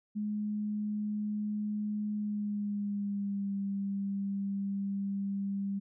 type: tone with pitch glide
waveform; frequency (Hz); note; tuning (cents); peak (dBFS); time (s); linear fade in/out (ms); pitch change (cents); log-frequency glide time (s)
sine; 209.8 to 198.02; G#3 to G3; +18 to +18; -31; 0.15-5.8; 20; -100; 2.14-3.55
effects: none